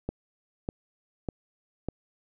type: click train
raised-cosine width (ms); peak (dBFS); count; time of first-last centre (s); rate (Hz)
2; -17; 4; 0.09-1.886; 1.67
effects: none